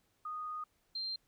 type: tone pair in turn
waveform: sine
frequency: 1238 / 4164 Hz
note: D#6 / C8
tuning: -9 / -9 cents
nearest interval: octave + major sixth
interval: 2100 cents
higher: second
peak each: -38 / -36 dBFS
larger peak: second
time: 0.25-0.64 / 0.95-1.16 s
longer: first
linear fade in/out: 5 ms
effects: pink hiss -75 dBFS RMS until 1.27 s